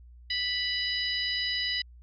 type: harmonic tone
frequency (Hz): 987.8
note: B5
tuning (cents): 0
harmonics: 2 / 3 / 4 / 5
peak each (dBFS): -33 / -33 / -33 / -33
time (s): 0.3-1.82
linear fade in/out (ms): 5
effects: added 60 Hz sine -48 dBFS peak until 2.02 s